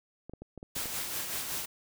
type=clicks; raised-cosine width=2 ms; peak=-30 dBFS; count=7; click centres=0.296 / 0.336 / 0.42 / 0.577 / 0.629 / 0.766 / 0.857 s
type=noise with tremolo; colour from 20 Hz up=white; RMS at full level=-34 dBFS; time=0.75-1.66 s; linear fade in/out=10 ms; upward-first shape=sine; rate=5.3 Hz; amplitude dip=40%
effects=none